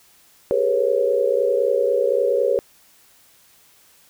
sine tone cluster, 392.8 / 422.7 / 484.1 / 548 Hz, G4 / G#4 / B4 / C#5, +4 / +31 / -35 / -20 cents, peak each -24 / -25 / -20 / -20 dBFS, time 0.51-2.59 s, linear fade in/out 0 ms, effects white hiss -54 dBFS RMS until 4.09 s

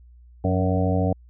harmonic tone with a mistuned harmonic, 93.5 Hz, F#2, 19 cents sharp, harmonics 1 / 2 / 3 / 5 / 6 / 7 / 8, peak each -22 / -25 / -27 / -29 / -30 / -30 / -31 dBFS, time 0.44-1.13 s, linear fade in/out 5 ms, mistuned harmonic 2, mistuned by -72 cents, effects added 60 Hz sine -46 dBFS peak until 1.29 s

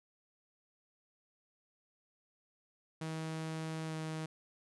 sawtooth tone with pitch glide, 159.6 to 158.13 Hz, D#3 to D#3, +44 to +28 cents, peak -34 dBFS, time 3.01-4.26 s, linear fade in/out 5 ms, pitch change -16 cents, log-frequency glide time 3.86-3.94 s, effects resampled to 24000 Hz

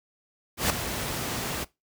pink noise with ADSR envelope, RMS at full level -21 dBFS, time 0.57-1.65 s, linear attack 130 ms, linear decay 4 ms, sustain -10 dB, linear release 20 ms, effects noise-tail reverb RT60 0.2 s tail -20 dB re dry + high-pass 60 Hz 12 dB/octave

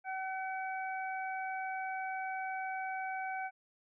harmonic tone, 759 Hz, F#5, 44 cents sharp, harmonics 1 / 2 / 3, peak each -37 / -42 / -45 dBFS, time 0.04-3.51 s, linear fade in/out 50 ms, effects none

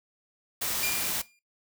white noise, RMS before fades -30 dBFS, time 0.61-1.22 s, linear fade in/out 10 ms
sawtooth tone with exponential decay, 2400 Hz, D7, 37 cents sharp, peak -23 dBFS, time 0.83-1.39 s, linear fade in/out 1 ms, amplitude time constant 120 ms
effects noise-tail reverb RT60 0.2 s tail -17 dB re dry

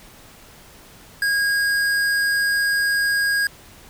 sine tone with hard clipping, 1634 Hz, G#6, 29 cents flat, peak -19 dBFS, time 1.22-3.47 s, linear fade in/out 2 ms, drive 15 dB, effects pink hiss -46 dBFS RMS until 3.89 s

